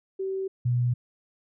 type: tone pair in turn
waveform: sine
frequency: 383.7 / 122.26 Hz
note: G4 / B2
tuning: -37 / -17 cents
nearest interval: octave + minor sixth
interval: 1980 cents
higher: first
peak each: -27 / -21 dBFS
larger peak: second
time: 0.19-0.48 / 0.65-0.94 s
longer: neither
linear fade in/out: 10 ms
effects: none